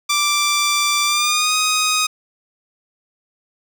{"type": "tone with pitch glide", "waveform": "10% pulse", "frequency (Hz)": [1174.7, 1251.8], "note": ["D6", "D#6"], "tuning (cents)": [0, 10], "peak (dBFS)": -7, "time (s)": [0.09, 2.07], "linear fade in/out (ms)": 10, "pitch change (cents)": 110, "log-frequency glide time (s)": [1.05, 1.56], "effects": []}